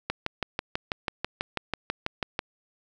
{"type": "click train", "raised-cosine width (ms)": 0.3, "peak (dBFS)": -11, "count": 15, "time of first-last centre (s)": [0.1, 2.391], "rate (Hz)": 6.11, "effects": []}